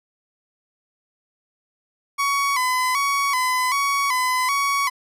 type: tone with vibrato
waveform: 30% pulse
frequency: 1065 Hz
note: C6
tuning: 30 cents sharp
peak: -16 dBFS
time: 2.18-4.9 s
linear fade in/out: 20 ms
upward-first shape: square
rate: 1.3 Hz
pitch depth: 88 cents each way
effects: resampled to 32000 Hz